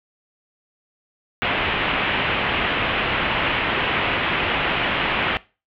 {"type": "low-pass noise", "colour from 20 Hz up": "white", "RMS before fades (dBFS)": -22, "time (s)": [1.42, 5.37], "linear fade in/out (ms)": 0, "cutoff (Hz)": 3100, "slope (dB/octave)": 48, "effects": ["noise-tail reverb RT60 0.3 s tail -20 dB re dry"]}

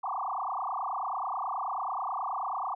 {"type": "tone with frequency modulation", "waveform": "sine", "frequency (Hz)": 962, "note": "B5", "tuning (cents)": -46, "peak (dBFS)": -30, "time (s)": [0.03, 2.75], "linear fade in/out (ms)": 10, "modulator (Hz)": 29.3, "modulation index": 7.8, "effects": []}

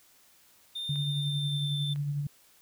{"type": "tone with pitch glide", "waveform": "triangle", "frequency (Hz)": [3618, 3552], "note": ["A7", "A7"], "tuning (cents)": [48, 16], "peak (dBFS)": -32, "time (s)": [0.75, 1.94], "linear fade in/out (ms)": 10, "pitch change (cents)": -32, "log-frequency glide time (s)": [0.96, 1.75]}
{"type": "tone with tremolo", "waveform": "sine", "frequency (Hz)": 144.3, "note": "D3", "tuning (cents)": -30, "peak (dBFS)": -27, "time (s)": [0.89, 2.27], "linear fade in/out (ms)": 5, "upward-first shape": "sine", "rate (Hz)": 11, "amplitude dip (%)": 35}
{"type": "clicks", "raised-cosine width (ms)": 0.3, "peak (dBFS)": -34, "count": 2, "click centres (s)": [0.958, 1.96]}
{"effects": ["white hiss -61 dBFS RMS until 2.61 s"]}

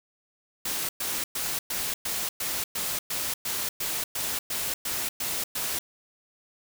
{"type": "noise bursts", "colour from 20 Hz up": "white", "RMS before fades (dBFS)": -30, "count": 15, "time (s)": [0.65, 5.79], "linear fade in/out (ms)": 5, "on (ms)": 240, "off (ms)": 110, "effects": []}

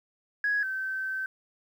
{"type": "tone pair in turn", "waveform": "sine", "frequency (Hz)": [1665, 1542.8], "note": ["G#6", "G6"], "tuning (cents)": [4, -28], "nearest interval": "minor second", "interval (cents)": 132, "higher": "first", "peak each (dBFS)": [-23, -29], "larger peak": "first", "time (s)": [[0.44, 0.63], [0.63, 1.26]], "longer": "second", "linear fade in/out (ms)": 2, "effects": ["tanh soft clip ceiling -19 dBFS", "10-bit"]}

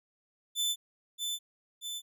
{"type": "tone with echo", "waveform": "sawtooth", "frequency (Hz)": 3520, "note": "A7", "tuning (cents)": 0, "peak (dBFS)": -25, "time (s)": [0.55, 0.76], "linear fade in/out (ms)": 50, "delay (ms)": 630, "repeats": 2, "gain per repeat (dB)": -4, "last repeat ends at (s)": 2.02, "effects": []}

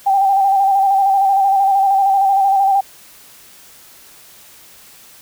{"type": "tone with vibrato", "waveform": "sine", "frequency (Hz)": 784, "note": "G5", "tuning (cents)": 0, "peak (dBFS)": -10, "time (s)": [0.06, 2.81], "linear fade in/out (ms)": 10, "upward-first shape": "square", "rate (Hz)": 13, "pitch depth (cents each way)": 31, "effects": ["white hiss -43 dBFS RMS until 5.21 s"]}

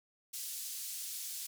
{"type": "band-pass noise", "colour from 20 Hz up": "white", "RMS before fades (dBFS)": -42, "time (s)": [0.33, 1.47], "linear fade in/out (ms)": 10, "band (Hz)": [4400, 14000], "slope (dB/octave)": 12, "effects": []}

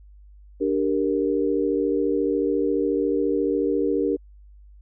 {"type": "chord", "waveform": "sine", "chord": "G minor", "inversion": "second", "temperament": "equal", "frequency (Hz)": [293.7, 392, 466.2], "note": ["D4", "G4", "Bb4"], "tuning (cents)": [0, 0, 0], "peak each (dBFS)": -24, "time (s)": [0.6, 4.17], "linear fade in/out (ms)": 20, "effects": ["added 50 Hz sine -45 dBFS peak until 4.81 s"]}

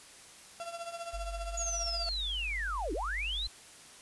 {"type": "tone with tremolo", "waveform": "35% pulse", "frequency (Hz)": 680, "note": "F5", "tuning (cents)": -46, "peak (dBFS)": -34, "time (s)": [0.6, 2.09], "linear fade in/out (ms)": 0, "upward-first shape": "triangle", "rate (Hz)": 15, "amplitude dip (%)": 80}
{"type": "tone", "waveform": "sine", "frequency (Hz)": 49, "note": "G1", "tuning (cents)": 0, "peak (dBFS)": -37, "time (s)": [1.13, 3.48], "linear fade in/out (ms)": 10}
{"type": "linear two-way sweep", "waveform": "sine", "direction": "down then up", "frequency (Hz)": [6850, 279.5, 4170], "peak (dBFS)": -33, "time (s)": [1.57, 3.47], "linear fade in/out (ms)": 5, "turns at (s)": 2.93}
{"effects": ["white hiss -53 dBFS RMS until 4.01 s", "resampled to 24000 Hz"]}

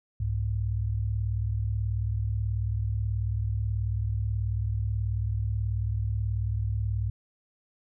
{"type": "tone pair together", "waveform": "sine", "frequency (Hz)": [65.41, 103.83], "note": ["C2", "G#2"], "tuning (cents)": [0, 0], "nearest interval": "minor sixth", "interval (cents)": 800, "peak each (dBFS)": [-30, -27], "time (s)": [0.2, 7.1], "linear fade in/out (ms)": 5, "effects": []}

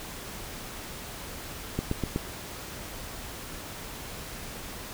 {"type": "click train", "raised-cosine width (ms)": 3, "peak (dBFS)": -14, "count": 4, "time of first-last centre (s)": [1.79, 2.161], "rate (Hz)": 8.09, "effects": ["pink hiss -40 dBFS RMS until 4.93 s"]}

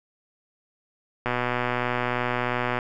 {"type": "click train", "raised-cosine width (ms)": 0.5, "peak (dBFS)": -10, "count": 189, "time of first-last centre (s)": [1.26, 2.788], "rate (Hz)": 123, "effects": []}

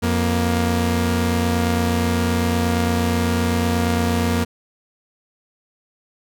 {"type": "tone pair together", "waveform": "sawtooth", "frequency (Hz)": [88.2, 235.5], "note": ["F2", "A#3"], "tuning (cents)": [18, 18], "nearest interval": "octave + perfect fourth", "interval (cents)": 1700, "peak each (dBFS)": -16, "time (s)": [0.02, 4.45], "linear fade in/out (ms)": 20, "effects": []}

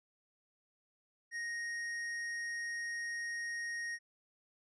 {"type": "tone with tanh clipping", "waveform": "sine", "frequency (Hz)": 1869, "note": "A#6", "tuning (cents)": 4, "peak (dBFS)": -39, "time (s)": [1.31, 3.99], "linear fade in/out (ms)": 50, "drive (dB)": 12, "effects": ["resampled to 22050 Hz"]}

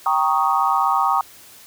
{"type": "chord", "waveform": "sine", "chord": "Eb dominant seventh", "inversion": "first", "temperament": "equal", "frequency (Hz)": [784, 932.3, 1108.7, 1244.5], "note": ["G5", "Bb5", "Db6", "Eb6"], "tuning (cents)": [0, 0, 0, 0], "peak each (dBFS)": -21, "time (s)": [0.06, 1.21], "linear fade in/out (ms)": 2, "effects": ["white hiss -45 dBFS RMS until 1.66 s"]}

